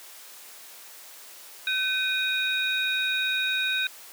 sine tone cluster, 1530 / 2476 / 3771 Hz, G6 / D#7 / A#7, -42 / -9 / +19 cents, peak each -28 dBFS, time 1.67-3.87 s, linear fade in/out 2 ms, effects white hiss -46 dBFS RMS until 4.12 s + high-pass 400 Hz 12 dB/octave

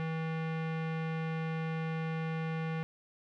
square tone with low-pass filter, 161.1 Hz, E3, 39 cents flat, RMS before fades -35 dBFS, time 0-2.83 s, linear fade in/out 0 ms, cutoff 2300 Hz, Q 1.6, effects none

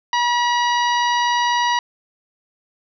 harmonic tone with a mistuned harmonic, 964 Hz, B5, 42 cents flat, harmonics 1 / 2 / 3 / 4 / 5 / 6, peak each -17 / -23 / -27 / -29 / -31 / -33 dBFS, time 0.13-1.79 s, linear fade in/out 2 ms, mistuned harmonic 5, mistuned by -29 cents, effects none

